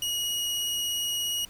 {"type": "tone with vibrato", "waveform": "sawtooth", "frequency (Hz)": 2895, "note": "F#7", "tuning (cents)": -38, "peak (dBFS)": -24, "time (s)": [0.02, 1.45], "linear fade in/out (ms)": 2, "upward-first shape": "sine", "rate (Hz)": 17, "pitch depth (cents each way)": 9, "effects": ["pink hiss -52 dBFS RMS until 1.49 s"]}